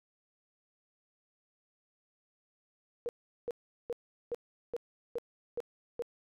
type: tone bursts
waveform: sine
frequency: 476.4 Hz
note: A#4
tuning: 38 cents sharp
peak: -32 dBFS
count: 8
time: 3.06-6.022 s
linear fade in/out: 0 ms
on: 29 ms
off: 390 ms
effects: none